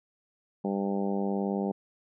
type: harmonic tone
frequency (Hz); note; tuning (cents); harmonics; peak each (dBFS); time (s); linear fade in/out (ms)
99; G2; +18; 2 / 3 / 4 / 5 / 6 / 7 / 8 / 9; -29 / -37 / -34 / -37 / -40 / -42 / -39 / -46; 0.64-1.72; 10
effects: none